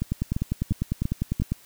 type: two click trains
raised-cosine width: 5 ms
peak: -13 / -12 dBFS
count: 5 / 15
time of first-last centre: 0.02-1.399 / 0.12-1.52 s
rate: 2.9 / 10 Hz
effects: white hiss -53 dBFS RMS until 1.65 s